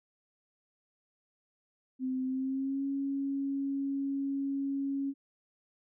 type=tone with pitch glide; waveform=sine; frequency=258.9 to 275.9 Hz; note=C4 to C#4; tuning=-18 to -8 cents; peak=-30 dBFS; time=1.99-5.14 s; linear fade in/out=50 ms; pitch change=+110 cents; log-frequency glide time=2.25-2.85 s; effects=none